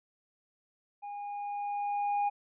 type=tone with level ramp; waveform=triangle; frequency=817 Hz; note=G#5; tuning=29 cents flat; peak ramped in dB=-37 to -24 dBFS; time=1.02-2.3 s; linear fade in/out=20 ms; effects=resampled to 8000 Hz